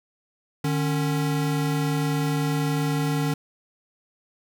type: tone pair together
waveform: square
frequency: 150.62 / 277.2 Hz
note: D3 / C#4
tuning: +44 / 0 cents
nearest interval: major seventh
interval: 1056 cents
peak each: -24 / -28 dBFS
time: 0.64-3.34 s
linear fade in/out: 5 ms
effects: none